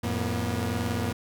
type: tone cluster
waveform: sawtooth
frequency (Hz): 89.3 / 111 / 240.6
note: F2 / A2 / B3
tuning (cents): +39 / +16 / -45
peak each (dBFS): -27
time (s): 0.03-1.13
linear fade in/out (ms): 10
effects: none